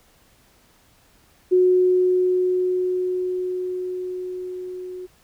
sine tone with level ramp, 365.6 Hz, F#4, 21 cents flat, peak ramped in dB -12 to -31 dBFS, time 1.51-5.07 s, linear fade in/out 20 ms, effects pink hiss -57 dBFS RMS until 5.23 s

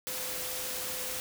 sine tone in noise, 510 Hz, C5, 44 cents flat, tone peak -45 dBFS, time 0.07-1.2 s, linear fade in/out 0 ms, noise white, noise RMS -36 dBFS, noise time 0.07-1.2 s, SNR -12 dB, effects none

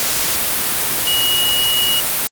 sine tone in noise, 2898 Hz, F#7, 37 cents flat, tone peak -15 dBFS, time 1.07-2 s, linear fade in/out 0 ms, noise white, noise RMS -18 dBFS, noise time 0-2.27 s, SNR 0 dB, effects Opus 48 kbps

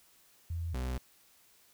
sine / 40% pulse tone pair in turn, 84.1 / 63.3 Hz, E2 / B1, +35 / +43 cents, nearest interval perfect fourth, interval 492 cents, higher first, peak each -33 / -32 dBFS, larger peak second, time 0.5-0.74 / 0.74-0.98 s, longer neither, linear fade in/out 5 ms, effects white hiss -64 dBFS RMS until 1.73 s

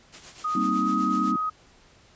white noise with tremolo, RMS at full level -41 dBFS, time 0.12-1.33 s, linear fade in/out 20 ms, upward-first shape triangle, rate 8 Hz, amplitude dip 70%
sine tone with pitch glide, 1244.5 to 1258.2 Hz, D#6 to D#6, 0 to +19 cents, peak -24 dBFS, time 0.44-1.5 s, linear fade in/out 10 ms, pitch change +19 cents, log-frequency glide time 0.65-0.86 s
sine chord, C minor seventh, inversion second, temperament equal, 196 / 233.1 / 261.6 / 311.1 Hz, G3 / Bb3 / C4 / Eb4, 0 / 0 / 0 / 0 cents, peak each -29 dBFS, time 0.55-1.36 s, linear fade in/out 5 ms
effects pink hiss -56 dBFS RMS until 2.15 s + resampled to 16000 Hz

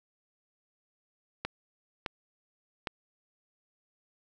clicks, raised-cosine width 0.3 ms, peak -16 dBFS, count 3, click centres 1.45 / 2.062 / 2.872 s, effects none

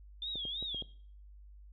sine tone with vibrato, 3516 Hz, A7, 2 cents flat, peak -36 dBFS, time 0.22-0.82 s, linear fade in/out 2 ms, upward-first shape sine, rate 3.1 Hz, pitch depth 150 cents each way
clicks, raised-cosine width 2 ms, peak -32 dBFS, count 5, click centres 0.356 / 0.453 / 0.626 / 0.746 / 0.823 s
effects noise-tail reverb RT60 0.5 s tail -19 dB re dry + added 50 Hz sine -51 dBFS peak until 1.72 s

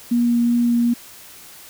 sine tone with vibrato, 237.8 Hz, A#3, 35 cents sharp, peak -14 dBFS, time 0.11-0.94 s, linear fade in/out 10 ms, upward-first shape sine, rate 2.6 Hz, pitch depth 8 cents each way, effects white hiss -42 dBFS RMS until 1.69 s

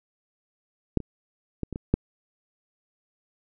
clicks, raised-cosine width 3 ms, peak -7 / -23 / -15 / -20 / -19 / -6 dBFS, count 6, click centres 0.973 / 1.003 / 1.633 / 1.727 / 1.759 / 1.94 s, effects none

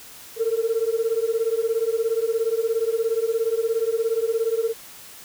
sine beating tone pair, 445.1 / 462.1 Hz, A4 / A#4, +20 / -15 cents, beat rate 17 Hz, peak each -22 dBFS, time 0.36-4.74 s, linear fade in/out 50 ms, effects tanh soft clip ceiling -14 dBFS + white hiss -43 dBFS RMS until 5.24 s

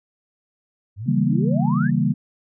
sine exponential sweep, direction up, 92.5 to 1864.7 Hz, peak -27 dBFS, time 0.96-1.91 s, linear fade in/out 50 ms
sine chord, C# diminished seventh, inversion none, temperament equal with one note detuned, 138.59 / 162.45 / 196 / 233.1 Hz, C#3 / E3 / G3 / Bb3, 0 / -25 / 0 / 0 cents, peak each -22 dBFS, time 1.06-2.14 s, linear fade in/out 20 ms
effects none

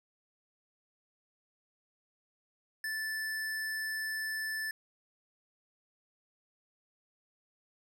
sine tone with hard clipping, 1755 Hz, A6, 5 cents flat, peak -35 dBFS, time 2.84-4.71 s, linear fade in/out 2 ms, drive 18 dB, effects none

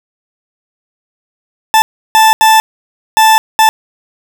40% pulse tone bursts at uneven times, 880 Hz, A5, in tune, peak -3 dBFS, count 5, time 1.74-1.82 / 2.15-2.33 / 2.41-2.6 / 3.17-3.38 / 3.59-3.69 s, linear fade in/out 0 ms, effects none

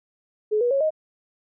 sine tone with pitch steps, 426.4 / 484.2 / 549.8 / 624.3 Hz, G#4 / B4 / C#5 / D#5, +46 / -34 / -14 / +6 cents, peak -18 dBFS, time 0.51-0.906 s, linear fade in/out 20 ms, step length 99 ms, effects none

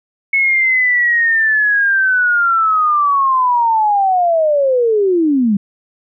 sine linear sweep, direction down, 2200 to 192.2 Hz, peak -10 dBFS, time 0.33-5.57 s, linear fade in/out 5 ms, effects none

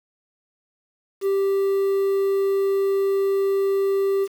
triangle tone with quantisation, 392 Hz, G4, in tune, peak -16 dBFS, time 1.21-4.28 s, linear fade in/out 50 ms, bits 7, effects none

